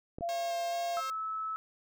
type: clicks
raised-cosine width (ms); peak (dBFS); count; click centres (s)
2; -27; 2; 0.185 / 0.209
type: tone with pitch glide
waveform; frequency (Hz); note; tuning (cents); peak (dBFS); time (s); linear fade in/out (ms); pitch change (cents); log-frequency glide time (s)
sine; 684 to 688.8; F5 to F5; -36 to -24; -31; 0.21-1.01; 20; +12; 0.54-0.85
type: tone with vibrato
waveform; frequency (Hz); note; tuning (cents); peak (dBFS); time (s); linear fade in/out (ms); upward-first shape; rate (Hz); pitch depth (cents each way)
5% pulse; 538; C5; +48; -30; 0.29-1.1; 0; square; 2.3; 13
type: tone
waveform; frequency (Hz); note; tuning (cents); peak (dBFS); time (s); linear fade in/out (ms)
sine; 1302; E6; -22; -33; 0.97-1.56; 0
effects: none